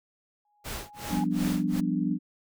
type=tone with exponential growth; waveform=sine; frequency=831 Hz; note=G#5; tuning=1 cent sharp; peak=-31 dBFS; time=0.45-1.24 s; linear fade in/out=2 ms; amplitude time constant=170 ms
type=noise with tremolo; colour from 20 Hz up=pink; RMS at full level=-35 dBFS; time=0.64-1.81 s; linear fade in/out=20 ms; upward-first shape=sine; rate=2.7 Hz; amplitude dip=100%
type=chord; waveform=sine; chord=G dominant seventh; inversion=third; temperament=equal; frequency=174.61 / 196 / 246.9 / 293.7 Hz; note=F3 / G3 / B3 / D4; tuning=0 / 0 / 0 / 0 cents; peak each=-30 dBFS; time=1.09-2.19 s; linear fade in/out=50 ms
effects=none